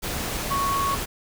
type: tone in noise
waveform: sine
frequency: 1108.7 Hz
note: C#6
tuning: in tune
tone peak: -22 dBFS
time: 0.5-0.96 s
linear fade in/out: 20 ms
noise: pink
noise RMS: -29 dBFS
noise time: 0.02-1.06 s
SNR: +4 dB
effects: none